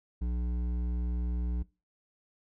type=tone with hard clipping; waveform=triangle; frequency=60 Hz; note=B1; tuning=49 cents flat; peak=-31 dBFS; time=0.21-1.63 s; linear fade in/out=10 ms; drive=14 dB; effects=noise-tail reverb RT60 0.3 s tail -22 dB re dry

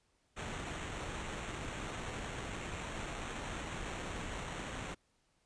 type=noise with sample-and-hold; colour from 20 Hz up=pink; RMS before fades=-42 dBFS; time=0.36-4.95 s; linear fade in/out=20 ms; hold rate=4900 Hz; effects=pink hiss -75 dBFS RMS until 5.45 s + resampled to 22050 Hz

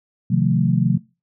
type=chord; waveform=sine; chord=F dominant seventh; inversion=second; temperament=equal with one note detuned; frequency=130.81 / 155.56 / 178.59 / 220 Hz; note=C3 / Eb3 / F3 / A3; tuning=0 / 0 / +39 / 0 cents; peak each=-19 / -21 / -18 / -23 dBFS; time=0.3-0.98 s; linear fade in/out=10 ms; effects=noise-tail reverb RT60 0.3 s tail -23 dB re dry

